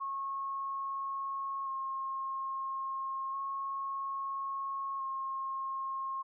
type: tone with vibrato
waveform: sine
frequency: 1082 Hz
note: C#6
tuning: 42 cents flat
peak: -34 dBFS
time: 0-6.23 s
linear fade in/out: 20 ms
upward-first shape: square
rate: 0.3 Hz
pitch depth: 14 cents each way
effects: none